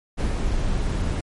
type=noise with ADSR envelope; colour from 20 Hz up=brown; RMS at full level=-21 dBFS; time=0.17-1.21 s; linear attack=30 ms; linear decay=140 ms; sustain=-2 dB; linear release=12 ms; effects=MP3 48 kbps